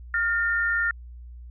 sine tone pair together, 1414 / 1814.9 Hz, F6 / A#6, +21 / -47 cents, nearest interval major third, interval 432 cents, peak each -24 / -24 dBFS, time 0.14-0.91 s, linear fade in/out 2 ms, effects added 60 Hz sine -39 dBFS peak until 1.5 s

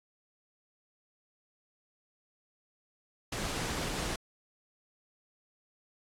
pink noise, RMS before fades -35 dBFS, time 3.32-4.16 s, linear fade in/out 5 ms, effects low-pass 9000 Hz 12 dB/octave + AAC 64 kbps

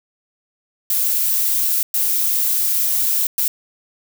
violet noise bursts at uneven times, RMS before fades -18 dBFS, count 3, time 0.9-1.83 / 1.94-3.27 / 3.38-3.48 s, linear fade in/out 2 ms, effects none

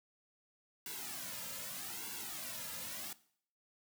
white noise with flanger, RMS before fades -44 dBFS, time 0.86-3.13 s, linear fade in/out 2 ms, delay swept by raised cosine 1.6 to 2.7 ms, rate 0.81 Hz, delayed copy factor -0.95, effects noise-tail reverb RT60 0.6 s tail -19 dB re dry

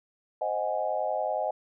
sine chord, Ab dominant seventh, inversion first, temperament equal, 523.3 / 622.3 / 740 / 830.6 Hz, C5 / Eb5 / Gb5 / Ab5, 0 / 0 / 0 / 0 cents, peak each -34 / -30 / -32 / -33 dBFS, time 0.41-1.51 s, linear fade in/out 5 ms, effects none

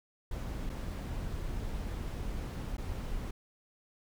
brown noise with dropouts, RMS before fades -37 dBFS, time 0.31-3.31 s, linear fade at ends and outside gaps 5 ms, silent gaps 0.695-0.698 / 2.769-2.78 s, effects none

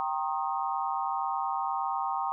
sine chord, C minor seventh, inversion second, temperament equal with one note detuned, 784 / 932.3 / 1074.1 / 1244.5 Hz, G5 / Bb5 / C6 / Eb6, 0 / 0 / +45 / 0 cents, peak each -32 / -33 / -34 / -36 dBFS, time 0-2.32 s, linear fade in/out 0 ms, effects none

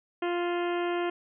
harmonic tone with a mistuned harmonic, 349.2 Hz, F4, in tune, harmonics 1 / 2 / 3 / 4 / 5 / 6 / 7 / 8 / 9, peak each -28 / -34 / -38 / -40 / -42 / -44 / -45 / -46 / -47 dBFS, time 0.22-1.1 s, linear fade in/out 5 ms, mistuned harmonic 7, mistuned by +46 cents, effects none

